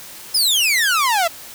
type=exponential sweep; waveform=sawtooth; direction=down; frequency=5274 to 643 Hz; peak=-11 dBFS; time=0.34-1.28 s; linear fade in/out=10 ms; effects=white hiss -37 dBFS RMS until 1.54 s